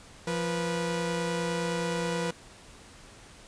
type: tone pair together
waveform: sawtooth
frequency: 172.75 / 488.6 Hz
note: F3 / B4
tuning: -19 / -19 cents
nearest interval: octave + tritone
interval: 1800 cents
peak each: -27 dBFS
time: 0.27-2.31 s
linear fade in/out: 5 ms
effects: pink hiss -51 dBFS RMS until 3.47 s + resampled to 22050 Hz